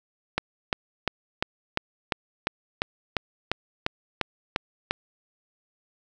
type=click train; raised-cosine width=0.3 ms; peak=-7 dBFS; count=14; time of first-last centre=0.38-4.91 s; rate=2.87 Hz; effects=none